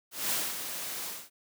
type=noise with ADSR envelope; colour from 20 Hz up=white; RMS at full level=-29 dBFS; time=0.11-1.3 s; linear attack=200 ms; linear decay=230 ms; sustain=-8 dB; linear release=230 ms; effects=high-pass 150 Hz 12 dB/octave